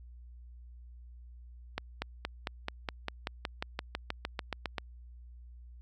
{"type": "accelerating click train", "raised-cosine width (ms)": 0.3, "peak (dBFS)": -17, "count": 18, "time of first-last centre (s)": [1.78, 4.782], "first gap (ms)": 240, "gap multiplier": 0.96, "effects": ["added 60 Hz sine -48 dBFS peak until 5.81 s"]}